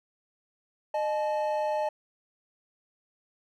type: tone pair together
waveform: triangle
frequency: 610.9 / 861 Hz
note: D#5 / A5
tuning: -32 / -38 cents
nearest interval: tritone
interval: 594 cents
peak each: -26 / -28 dBFS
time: 0.94-1.89 s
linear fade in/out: 5 ms
effects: none